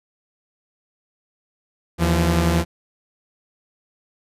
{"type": "tone pair together", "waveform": "sawtooth", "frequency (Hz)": [80, 171.09], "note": ["D#2", "F3"], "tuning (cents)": [49, -35], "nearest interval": "octave + minor second", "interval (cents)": 1316, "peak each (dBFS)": -15, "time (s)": [1.98, 2.65], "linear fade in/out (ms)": 50, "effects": ["resampled to 32000 Hz"]}